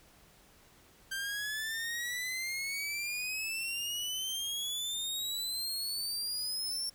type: exponential sweep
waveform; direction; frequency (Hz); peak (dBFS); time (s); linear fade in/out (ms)
sawtooth; up; 1568 to 5480; -31; 1.11-6.9; 10
effects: pink hiss -61 dBFS RMS until 6.94 s